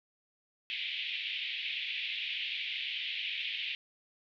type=band-pass noise; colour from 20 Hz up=white; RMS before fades=-37 dBFS; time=0.7-3.75 s; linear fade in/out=0 ms; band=2200 to 3500 Hz; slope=48 dB/octave; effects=none